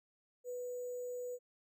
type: tone with sample-and-hold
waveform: sine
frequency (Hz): 493.9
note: B4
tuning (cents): 0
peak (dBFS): -39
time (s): 0.44-1.39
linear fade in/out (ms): 50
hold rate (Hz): 7350
effects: none